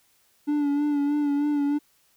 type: tone with vibrato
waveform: triangle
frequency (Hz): 290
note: D4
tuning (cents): -22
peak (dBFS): -19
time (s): 0.47-1.79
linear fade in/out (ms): 20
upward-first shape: sine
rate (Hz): 3.2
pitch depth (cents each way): 36
effects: white hiss -64 dBFS RMS until 2.16 s